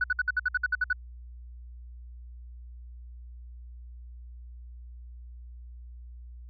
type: tone bursts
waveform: sine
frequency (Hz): 1484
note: F#6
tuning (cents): +5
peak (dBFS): -21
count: 11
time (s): 0.01-0.93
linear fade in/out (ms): 5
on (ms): 30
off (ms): 59
effects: tanh soft clip ceiling -18 dBFS + added 60 Hz sine -42 dBFS peak until 6.49 s